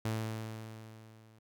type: tone with level ramp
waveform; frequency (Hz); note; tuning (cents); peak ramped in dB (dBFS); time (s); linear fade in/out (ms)
sawtooth; 110.6; A2; +9; -27 to -55; 0.05-1.39; 5
effects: none